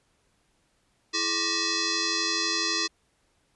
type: tone with frequency modulation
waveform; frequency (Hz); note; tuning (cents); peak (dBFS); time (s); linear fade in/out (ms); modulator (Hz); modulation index
sine; 330; E4; +2; -24; 1.13-2.88; 20; 752; 7.6
effects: pink hiss -69 dBFS RMS until 3.55 s + resampled to 24000 Hz